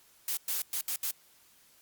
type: noise bursts at uneven times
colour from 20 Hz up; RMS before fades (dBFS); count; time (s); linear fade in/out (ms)
blue; -32; 5; 0.28-0.37 / 0.48-0.62 / 0.73-0.81 / 0.88-0.96 / 1.03-1.11; 2
effects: white hiss -62 dBFS RMS until 1.81 s + Opus 48 kbps